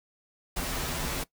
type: noise with comb filter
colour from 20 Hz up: pink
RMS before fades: -32 dBFS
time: 0.56-1.24 s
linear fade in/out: 10 ms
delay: 9.7 ms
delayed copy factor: -0.8
effects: noise-tail reverb RT60 0.1 s tail -19 dB re dry